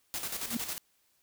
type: noise with tremolo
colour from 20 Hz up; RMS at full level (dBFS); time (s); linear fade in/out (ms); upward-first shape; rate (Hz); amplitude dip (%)
white; -35; 0.14-0.78; 0; square; 11; 55
type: tone with exponential growth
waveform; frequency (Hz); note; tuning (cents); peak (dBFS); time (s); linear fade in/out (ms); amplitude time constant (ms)
sine; 233.1; A#3; 0; -26; 0.45-0.57; 5; 24
effects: white hiss -71 dBFS RMS until 1.22 s